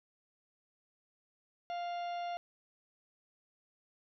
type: harmonic tone with a mistuned harmonic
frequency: 698.5 Hz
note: F5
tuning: in tune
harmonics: 1 / 2 / 3 / 4 / 5 / 6 / 8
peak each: -36 / -52 / -53 / -53 / -56 / -60 / -65 dBFS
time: 1.7-2.37 s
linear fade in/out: 0 ms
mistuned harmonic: 6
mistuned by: +35 cents
effects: none